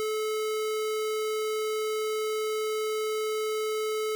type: tone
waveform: square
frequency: 432.4 Hz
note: A4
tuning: 30 cents flat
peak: -28 dBFS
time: 0-4.15 s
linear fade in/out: 0 ms
effects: none